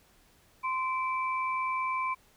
sine tone pair together, 1035.7 / 2325 Hz, C6 / D7, -18 / -18 cents, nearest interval octave + major second, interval 1400 cents, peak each -29 / -35 dBFS, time 0.63-2.15 s, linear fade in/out 20 ms, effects pink hiss -63 dBFS RMS until 2.36 s

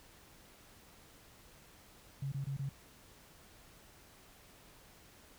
sine tone bursts, 137.6 Hz, C#3, 12 cents flat, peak -35 dBFS, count 4, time 2.22-2.692 s, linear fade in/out 5 ms, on 100 ms, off 24 ms, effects pink hiss -60 dBFS RMS until 5.38 s

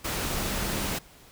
sine tone in noise, 200 Hz, G3, 35 cents sharp, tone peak -38 dBFS, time 0.36-0.97 s, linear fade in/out 10 ms, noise pink, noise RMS -30 dBFS, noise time 0.04-0.99 s, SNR -11 dB, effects pink hiss -53 dBFS RMS until 1.31 s

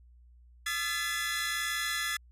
sawtooth tone cluster, 1231 / 1348 / 1722 / 2021 / 3383 Hz, D#6 / E6 / A6 / B6 / G#7, -19 / +38 / -38 / +39 / +31 cents, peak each -39 / -37 / -30 / -32 / -37 dBFS, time 0.66-2.17 s, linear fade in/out 5 ms, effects added 60 Hz sine -54 dBFS peak until 2.31 s + resampled to 32000 Hz

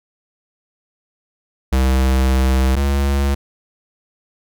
square tone pair in turn, 65.41 / 69.54 Hz, C2 / C#2, 0 / +6 cents, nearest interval minor second, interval 106 cents, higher second, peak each -13 / -15 dBFS, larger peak first, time 1.72-2.76 / 2.76-3.35 s, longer first, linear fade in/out 10 ms, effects none

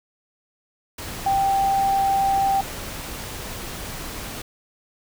sine tone in noise, 784 Hz, G5, in tune, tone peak -17 dBFS, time 1.26-2.61 s, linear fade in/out 5 ms, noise pink, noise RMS -33 dBFS, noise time 0.98-4.42 s, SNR +13 dB, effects none

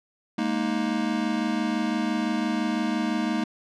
square chord, Ab suspended second, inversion none, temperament just, 207.7 / 233.6 / 311.5 Hz, Ab3 / Bb3 / Eb4, 0 / +4 / +2 cents, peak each -30 / -28 / -29 dBFS, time 0.38-3.44 s, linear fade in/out 5 ms, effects low-pass 5000 Hz 12 dB/octave

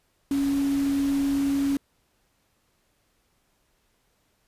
sine tone in noise, 278.4 Hz, C#4, 8 cents sharp, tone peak -21 dBFS, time 0.31-1.77 s, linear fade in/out 2 ms, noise pink, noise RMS -39 dBFS, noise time 0.31-1.77 s, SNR +15 dB, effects pink hiss -69 dBFS RMS until 4.47 s + resampled to 32000 Hz

